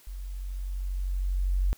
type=tone with level ramp; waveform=sine; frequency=46.25 Hz; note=F#1; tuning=in tune; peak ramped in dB=-35 to -21 dBFS; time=0.07-1.73 s; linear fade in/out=0 ms; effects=white hiss -57 dBFS RMS until 1.77 s